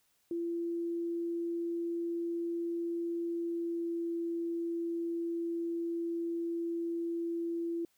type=tone with pitch glide; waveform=sine; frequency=339.5 to 337.3 Hz; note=F4 to E4; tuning=-49 to +40 cents; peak=-32 dBFS; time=0.31-7.85 s; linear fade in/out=2 ms; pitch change=-11 cents; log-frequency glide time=3.21-4.12 s; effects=white hiss -73 dBFS RMS until 7.97 s